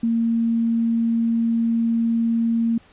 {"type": "tone", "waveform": "sine", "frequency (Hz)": 229.9, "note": "A#3", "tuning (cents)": -24, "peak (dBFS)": -17, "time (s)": [0.03, 2.78], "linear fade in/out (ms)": 5, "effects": ["pink hiss -53 dBFS RMS until 2.92 s", "resampled to 8000 Hz"]}